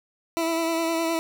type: tone with vibrato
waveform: 20% pulse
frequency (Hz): 329.6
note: E4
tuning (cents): 0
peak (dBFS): -18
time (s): 0.37-1.19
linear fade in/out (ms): 0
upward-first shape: sine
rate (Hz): 9.7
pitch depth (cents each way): 24
effects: none